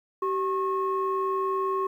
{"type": "tone pair together", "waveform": "sine", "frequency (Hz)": [384.4, 1087.2], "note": ["G4", "C#6"], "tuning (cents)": [-34, -34], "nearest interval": "octave + tritone", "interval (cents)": 1800, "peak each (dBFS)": -26, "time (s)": [0.22, 1.87], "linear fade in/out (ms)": 5, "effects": ["tanh soft clip ceiling -18 dBFS", "10-bit"]}